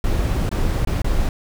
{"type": "noise with dropouts", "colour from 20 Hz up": "brown", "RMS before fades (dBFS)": -19, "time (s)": [0.04, 1.29], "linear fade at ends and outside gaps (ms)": 2, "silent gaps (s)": [[0.492, 0.514], [0.85, 0.872], [1.019, 1.044]], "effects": []}